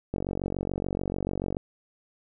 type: click train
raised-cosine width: 2 ms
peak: -16 dBFS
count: 68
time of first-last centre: 0.14-1.569 s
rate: 46.9 Hz
effects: none